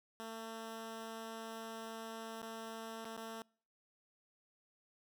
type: tone with dropouts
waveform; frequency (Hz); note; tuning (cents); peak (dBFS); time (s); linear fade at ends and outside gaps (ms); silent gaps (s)
10% pulse; 224.7; A3; +37; -36; 0.2-3.42; 0; 2.417-2.428 / 3.046-3.053 / 3.166-3.176
effects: noise-tail reverb RT60 0.5 s tail -26 dB re dry